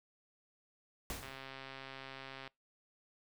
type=noise with exponential decay; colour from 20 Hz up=pink; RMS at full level=-39 dBFS; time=1.1-1.51 s; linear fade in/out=1 ms; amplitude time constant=89 ms
type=click train; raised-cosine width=0.3 ms; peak=-31 dBFS; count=168; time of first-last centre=1.23-2.476 s; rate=134 Hz
effects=noise-tail reverb RT60 0.2 s tail -25 dB re dry